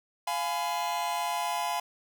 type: chord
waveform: 45% pulse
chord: F diminished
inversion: none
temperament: just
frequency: 698.5 / 838.1 / 1005.8 Hz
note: F5 / Ab5 / Cb6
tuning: 0 / +16 / +31 cents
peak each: -33 dBFS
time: 0.27-1.8 s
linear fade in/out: 5 ms
effects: none